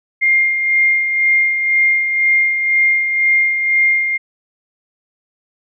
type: tone with tremolo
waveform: sine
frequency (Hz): 2116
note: C7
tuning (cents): +19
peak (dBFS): -9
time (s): 0.21-4.18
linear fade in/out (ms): 20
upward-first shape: sine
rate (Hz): 2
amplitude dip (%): 50
effects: none